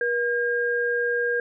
sine tone pair together, 479.4 / 1615.4 Hz, A#4 / G#6, +48 / -48 cents, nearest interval octave + major sixth, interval 2104 cents, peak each -24 dBFS, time 0.01-1.4 s, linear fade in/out 2 ms, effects none

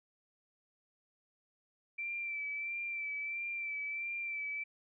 sine tone with vibrato, 2338 Hz, D7, 8 cents flat, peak -36 dBFS, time 1.98-4.64 s, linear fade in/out 10 ms, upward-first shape sine, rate 1.5 Hz, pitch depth 33 cents each way, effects none

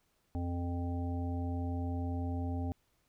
harmonic tone, 87 Hz, F2, 6 cents flat, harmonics 1 / 3 / 5 / 7 / 9, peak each -34 / -38 / -49 / -49 / -46 dBFS, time 0.35-2.72 s, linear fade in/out 0 ms, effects pink hiss -75 dBFS RMS until 3.08 s

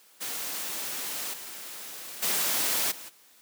white noise with level steps, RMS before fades -34 / -41 / -27 / -43 dBFS, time 0.2-3.1 s, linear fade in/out 20 ms, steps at 1.33 / 2.22 / 2.91 s, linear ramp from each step 10 ms, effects white hiss -58 dBFS RMS until 3.41 s + high-pass 200 Hz 12 dB/octave

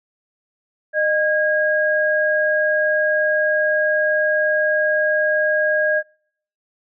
sine tone pair together, 612.8 / 1636 Hz, D#5 / G#6, -27 / -26 cents, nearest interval octave + perfect fourth, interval 1701 cents, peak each -18 dBFS, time 0.93-6.03 s, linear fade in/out 50 ms, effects noise-tail reverb RT60 0.6 s tail -26 dB re dry

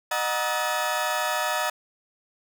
35% pulse tone cluster, 614 / 736 / 949 / 1281 / 1737 Hz, D#5 / F#5 / A#5 / E6 / A6, -23 / -9 / +31 / -50 / -23 cents, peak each -29 dBFS, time 0.11-1.7 s, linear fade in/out 5 ms, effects none

